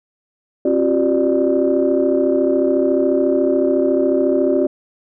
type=tone cluster; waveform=sine; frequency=269.1 / 349.8 / 383.8 / 591 Hz; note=C4 / F4 / G4 / D5; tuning=+49 / +3 / -37 / +11 cents; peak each=-18 dBFS; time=0.65-4.67 s; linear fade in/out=5 ms; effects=tanh soft clip ceiling -5 dBFS